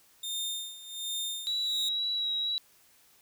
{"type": "tone with tremolo", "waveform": "sawtooth", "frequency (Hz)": 3635, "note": "A#7", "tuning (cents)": -44, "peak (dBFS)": -28, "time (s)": [0.23, 1.89], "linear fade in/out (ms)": 5, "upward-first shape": "sine", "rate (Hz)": 1.3, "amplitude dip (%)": 80}
{"type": "tone with vibrato", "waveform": "sine", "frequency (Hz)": 3883, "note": "B7", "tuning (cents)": -30, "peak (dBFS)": -28, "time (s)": [1.47, 2.58], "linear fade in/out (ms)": 0, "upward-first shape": "sine", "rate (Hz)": 2, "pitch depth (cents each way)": 17}
{"effects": ["white hiss -62 dBFS RMS until 3.21 s"]}